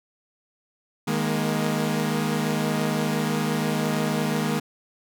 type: chord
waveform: sawtooth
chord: D# suspended fourth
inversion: none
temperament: equal with one note detuned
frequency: 155.56 / 207.7 / 236.3 Hz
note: D#3 / G#3 / A#3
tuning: 0 / 0 / +24 cents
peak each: -23 dBFS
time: 1.07-4.6 s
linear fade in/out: 10 ms
effects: none